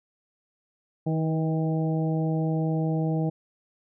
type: harmonic tone with a mistuned harmonic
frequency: 159.1 Hz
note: D#3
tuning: 39 cents sharp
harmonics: 1 / 2 / 3 / 4 / 5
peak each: -24 / -30 / -34 / -36 / -38 dBFS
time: 1.06-3.3 s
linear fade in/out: 10 ms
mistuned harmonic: 3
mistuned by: +20 cents
effects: none